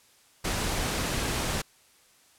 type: noise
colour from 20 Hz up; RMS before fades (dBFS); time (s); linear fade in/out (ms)
pink; -29; 0.44-1.62; 10
effects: white hiss -60 dBFS RMS until 2.38 s + low-pass 11000 Hz 12 dB/octave